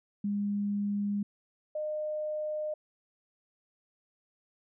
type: tone pair in turn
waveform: sine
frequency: 203.6 / 610.1 Hz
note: G#3 / D#5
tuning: -34 / -34 cents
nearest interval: octave + perfect fifth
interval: 1900 cents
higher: second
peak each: -28 / -31 dBFS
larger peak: first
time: 0.24-1.23 / 1.75-2.74 s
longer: neither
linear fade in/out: 5 ms
effects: none